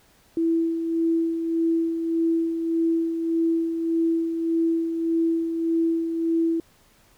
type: tone with tremolo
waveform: sine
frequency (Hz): 330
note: E4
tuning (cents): +2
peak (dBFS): -18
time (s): 0.37-6.6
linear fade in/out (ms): 2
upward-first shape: sine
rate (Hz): 1.7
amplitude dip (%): 50
effects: pink hiss -58 dBFS RMS until 7.17 s